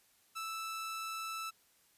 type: tone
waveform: sawtooth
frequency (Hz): 1318.5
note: E6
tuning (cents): 0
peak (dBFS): -35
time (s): 0.35-1.51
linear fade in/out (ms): 20
effects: white hiss -69 dBFS RMS until 1.97 s + resampled to 32000 Hz